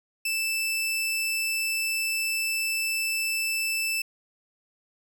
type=tone; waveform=sawtooth; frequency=2643 Hz; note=E7; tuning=4 cents sharp; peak=-22 dBFS; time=0.25-4.02 s; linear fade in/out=5 ms; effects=none